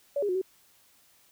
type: tone with pitch steps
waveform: sine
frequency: 568 / 409.6 / 364.2 / 377.7 Hz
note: C#5 / G#4 / F#4 / F#4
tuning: +42 / -24 / -27 / +36 cents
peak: -25 dBFS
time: 0.16-0.416 s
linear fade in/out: 5 ms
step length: 64 ms
effects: white hiss -62 dBFS RMS until 1.31 s